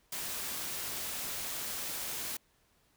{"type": "noise", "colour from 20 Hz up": "white", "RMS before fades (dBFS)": -38, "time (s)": [0.12, 2.37], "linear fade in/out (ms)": 5, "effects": ["pink hiss -70 dBFS RMS until 2.96 s"]}